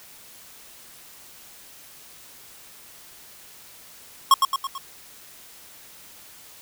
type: tone with echo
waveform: square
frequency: 1087 Hz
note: C#6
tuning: 34 cents flat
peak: -11 dBFS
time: 4.31-4.34 s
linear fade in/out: 2 ms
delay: 110 ms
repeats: 4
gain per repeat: -5 dB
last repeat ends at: 4.78 s
effects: white hiss -47 dBFS RMS until 6.61 s